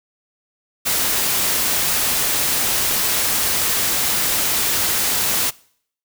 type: noise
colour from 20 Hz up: white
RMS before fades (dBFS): -19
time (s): 0.85-5.51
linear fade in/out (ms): 20
effects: noise-tail reverb RT60 0.6 s tail -23 dB re dry

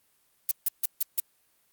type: noise bursts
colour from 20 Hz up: violet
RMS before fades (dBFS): -24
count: 5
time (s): 0.49-1.2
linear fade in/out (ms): 2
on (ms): 22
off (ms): 150
effects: white hiss -68 dBFS RMS until 1.72 s + Opus 32 kbps

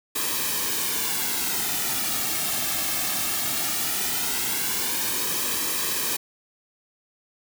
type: noise with flanger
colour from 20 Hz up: white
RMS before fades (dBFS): -26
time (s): 0.15-6.17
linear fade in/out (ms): 10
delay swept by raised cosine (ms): 1.4 to 2.07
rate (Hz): 0.18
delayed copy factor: -0.6
effects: none

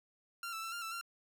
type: tone with pitch steps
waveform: sawtooth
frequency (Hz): 1381 / 1321 / 1338 / 1396 / 1327 / 1377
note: F6 / E6 / E6 / F6 / E6 / F6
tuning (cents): -20 / +3 / +25 / -1 / +11 / -25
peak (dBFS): -36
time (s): 0.43-1.012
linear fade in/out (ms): 2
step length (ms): 97
effects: none

